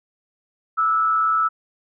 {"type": "tone with frequency modulation", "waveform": "sine", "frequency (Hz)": 1309, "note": "E6", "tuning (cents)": -13, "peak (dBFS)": -16, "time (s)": [0.77, 1.49], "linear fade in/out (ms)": 20, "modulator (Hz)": 119, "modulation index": 0.46, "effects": []}